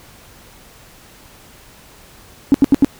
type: tone bursts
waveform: sine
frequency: 277.2 Hz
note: C#4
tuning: in tune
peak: -4 dBFS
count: 4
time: 2.52-2.846 s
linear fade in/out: 0 ms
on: 23 ms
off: 78 ms
effects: tanh soft clip ceiling -1 dBFS + pink hiss -44 dBFS RMS until 2.99 s